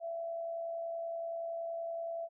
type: tone with amplitude modulation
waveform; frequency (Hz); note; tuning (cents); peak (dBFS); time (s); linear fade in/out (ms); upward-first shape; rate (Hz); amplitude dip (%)
sine; 669; E5; +25; -34; 0-2.29; 50; sine; 70.6; 40
effects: none